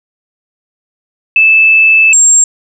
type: tone pair in turn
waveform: sine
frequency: 2627 / 7463 Hz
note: E7 / A#8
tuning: -7 / +1 cents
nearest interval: octave + tritone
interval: 1808 cents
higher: second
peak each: -3 dBFS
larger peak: neither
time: 1.36-2.13 / 2.13-2.44 s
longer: first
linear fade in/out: 2 ms
effects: none